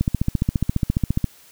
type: click train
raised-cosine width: 5 ms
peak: -6 dBFS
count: 19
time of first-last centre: 0.01-1.243 s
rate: 14.6 Hz
effects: white hiss -50 dBFS RMS until 1.51 s